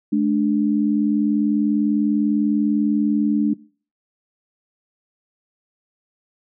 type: tone pair together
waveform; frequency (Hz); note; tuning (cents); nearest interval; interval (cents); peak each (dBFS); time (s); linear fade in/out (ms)
sine; 213.6 / 293.7; G#3 / D4; +49 / 0; tritone; 551; -18; 0.12-3.54; 10
effects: noise-tail reverb RT60 0.4 s tail -20 dB re dry